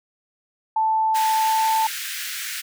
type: tone with pitch glide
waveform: sine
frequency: 880 to 885.6 Hz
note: A5 to A5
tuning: 0 to +11 cents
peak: -17 dBFS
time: 0.76-1.87 s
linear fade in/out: 5 ms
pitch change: +11 cents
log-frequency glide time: 1.4-1.71 s
type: high-pass noise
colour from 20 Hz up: pink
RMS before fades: -30 dBFS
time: 1.14-2.62 s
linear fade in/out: 20 ms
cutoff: 1500 Hz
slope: 48 dB/octave
effects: none